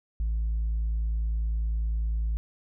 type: tone with tanh clipping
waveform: triangle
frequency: 55 Hz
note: A1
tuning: in tune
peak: -25 dBFS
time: 0.2-2.37 s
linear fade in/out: 0 ms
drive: 6 dB
effects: none